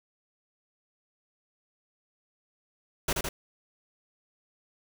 pink noise with echo, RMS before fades -27 dBFS, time 3.08-3.13 s, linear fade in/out 5 ms, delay 80 ms, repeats 2, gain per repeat -3 dB, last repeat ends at 3.29 s, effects none

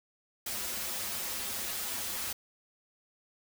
white noise with comb filter, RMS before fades -36 dBFS, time 0.46-2.33 s, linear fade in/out 5 ms, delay 6.7 ms, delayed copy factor -0.9, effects none

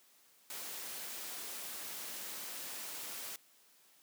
white noise, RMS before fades -44 dBFS, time 0.5-3.36 s, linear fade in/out 2 ms, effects white hiss -66 dBFS RMS until 4.02 s + high-pass 200 Hz 12 dB/octave

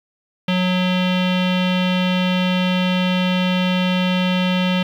square tone with low-pass filter, 182.8 Hz, F#3, 21 cents flat, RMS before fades -18 dBFS, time 0.48-4.83 s, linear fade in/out 5 ms, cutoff 3100 Hz, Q 4.4, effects 8-bit

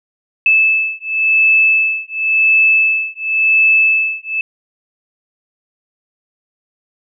sine beating tone pair, 2619 / 2619.93 Hz, E7 / E7, -12 / -11 cents, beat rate 0.93 Hz, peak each -13 dBFS, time 0.46-4.41 s, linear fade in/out 2 ms, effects none

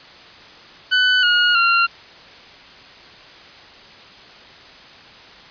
25% pulse tone with pitch steps, 1500 / 1438.9 / 1380.3 Hz, F#6 / F#6 / F6, +23 / -49 / -21 cents, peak -9 dBFS, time 0.91-1.87 s, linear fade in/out 20 ms, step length 320 ms, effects white hiss -42 dBFS RMS until 5.5 s + resampled to 11025 Hz

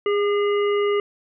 harmonic tone with a mistuned harmonic, 410 Hz, G#4, 22 cents flat, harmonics 1 / 3 / 5 / 7, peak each -18 / -28 / -32 / -35 dBFS, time 0.06-1 s, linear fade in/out 2 ms, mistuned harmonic 3, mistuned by -27 cents, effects none

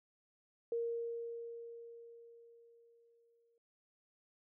sine tone with exponential decay, 466.2 Hz, A#4, in tune, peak -33 dBFS, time 0.72-3.58 s, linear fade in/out 2 ms, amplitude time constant 620 ms, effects none

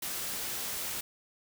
white noise, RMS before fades -36 dBFS, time 0.02-1.01 s, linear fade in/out 5 ms, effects none

